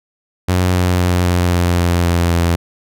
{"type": "tone with pitch steps", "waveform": "sawtooth", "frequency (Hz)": [91, 90.16, 89.33, 88.51, 87.7, 86.89, 86.09, 85.3], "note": ["F#2", "F#2", "F2", "F2", "F2", "F2", "F2", "F2"], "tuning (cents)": [-28, -44, 40, 24, 8, -8, -24, -40], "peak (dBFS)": -8, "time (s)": [0.48, 2.56], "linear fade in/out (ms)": 10, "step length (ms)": 260, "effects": []}